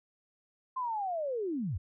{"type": "linear sweep", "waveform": "sine", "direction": "down", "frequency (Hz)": [1053, 69.3], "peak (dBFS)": -31, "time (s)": [0.76, 1.78], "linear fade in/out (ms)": 10, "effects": []}